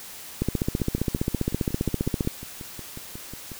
two click trains, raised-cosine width 3 ms, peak -24 / -10 dBFS, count 16 / 29, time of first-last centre 0.8-3.517 / 0.42-2.274 s, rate 5.52 / 15.1 Hz, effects white hiss -41 dBFS RMS until 3.59 s

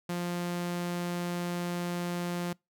sawtooth tone, 175 Hz, F3, 4 cents sharp, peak -27 dBFS, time 0.09-2.53 s, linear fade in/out 5 ms, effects noise-tail reverb RT60 0.2 s tail -25 dB re dry

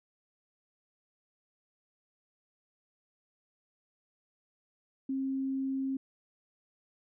sine tone, 267.8 Hz, C4, 40 cents sharp, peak -30 dBFS, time 5.09-5.97 s, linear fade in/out 5 ms, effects none

